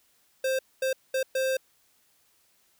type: tone bursts at uneven times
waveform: square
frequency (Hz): 526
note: C5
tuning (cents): +9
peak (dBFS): -25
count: 4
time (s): 0.44-0.59 / 0.82-0.93 / 1.14-1.23 / 1.35-1.57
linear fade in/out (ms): 5
effects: white hiss -66 dBFS RMS until 2.79 s